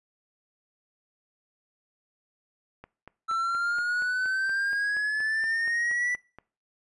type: click train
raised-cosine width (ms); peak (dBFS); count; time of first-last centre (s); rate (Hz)
0.5; -29; 16; 2.84-6.386; 4.23
type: exponential sweep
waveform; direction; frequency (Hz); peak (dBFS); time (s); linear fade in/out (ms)
triangle; up; 1327 to 1976; -23; 3.28-6.16; 20
effects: noise-tail reverb RT60 0.4 s tail -22 dB re dry + resampled to 24000 Hz